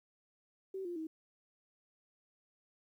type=tone with pitch steps; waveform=sine; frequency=383.1 / 349.3 / 318.4 Hz; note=G4 / F4 / D#4; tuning=-40 / 0 / +40 cents; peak=-38 dBFS; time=0.74-1.07 s; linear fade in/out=5 ms; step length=110 ms; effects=12-bit